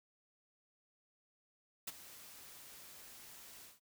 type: noise with ADSR envelope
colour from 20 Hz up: white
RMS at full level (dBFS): -40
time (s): 1.87-3.8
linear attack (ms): 8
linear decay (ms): 29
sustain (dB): -15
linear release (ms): 160
effects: noise-tail reverb RT60 0.1 s tail -26 dB re dry